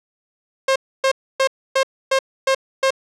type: tone bursts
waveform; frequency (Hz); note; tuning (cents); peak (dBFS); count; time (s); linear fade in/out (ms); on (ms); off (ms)
sawtooth; 534; C5; +35; -10; 7; 0.68-2.906; 5; 78; 280
effects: low-pass 7000 Hz 12 dB/octave